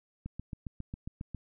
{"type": "click train", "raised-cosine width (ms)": 5, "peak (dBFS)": -26, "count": 9, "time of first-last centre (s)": [0.26, 1.347], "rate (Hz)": 7.36, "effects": []}